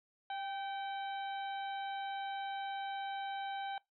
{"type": "harmonic tone with a mistuned harmonic", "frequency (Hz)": 772, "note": "G5", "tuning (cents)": -27, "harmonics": [1, 2, 3, 4, 5], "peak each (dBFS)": [-38, -47, -53, -51, -54], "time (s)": [0.3, 3.78], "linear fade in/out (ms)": 2, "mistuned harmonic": 1, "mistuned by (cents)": 39, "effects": ["noise-tail reverb RT60 0.2 s tail -24 dB re dry"]}